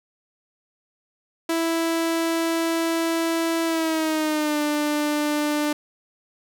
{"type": "tone with pitch glide", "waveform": "sawtooth", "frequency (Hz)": [330, 297.4], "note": ["E4", "D4"], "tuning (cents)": [2, 22], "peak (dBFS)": -17, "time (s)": [1.49, 5.73], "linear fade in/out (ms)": 5, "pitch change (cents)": -180, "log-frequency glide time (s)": [3.65, 4.6], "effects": []}